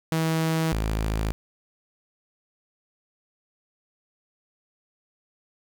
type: tone pair in turn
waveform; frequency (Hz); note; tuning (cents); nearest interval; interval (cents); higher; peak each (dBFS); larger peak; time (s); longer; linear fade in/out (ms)
sawtooth; 161.3 / 53.83; E3 / A1; -37 / -37; octave + perfect fifth; 1900; first; -18 / -20; first; 0.12-0.72 / 0.72-1.32; neither; 0
effects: 9-bit